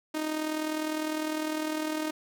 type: tone with amplitude modulation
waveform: sawtooth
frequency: 310 Hz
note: D#4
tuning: 6 cents flat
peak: -23 dBFS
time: 0.14-2.11 s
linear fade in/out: 10 ms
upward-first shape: sine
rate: 39.9 Hz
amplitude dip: 55%
effects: none